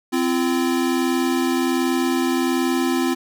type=tone pair together; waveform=square; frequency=260.1 / 341.4 Hz; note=C4 / F4; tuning=-10 / -39 cents; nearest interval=perfect fourth; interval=471 cents; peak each=-21 / -22 dBFS; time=0.12-3.15 s; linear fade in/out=20 ms; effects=none